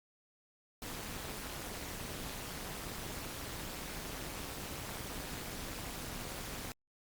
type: noise with amplitude modulation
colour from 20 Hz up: pink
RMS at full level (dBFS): -39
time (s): 0.82-6.72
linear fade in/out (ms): 2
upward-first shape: sine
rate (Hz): 213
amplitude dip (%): 90
effects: Opus 48 kbps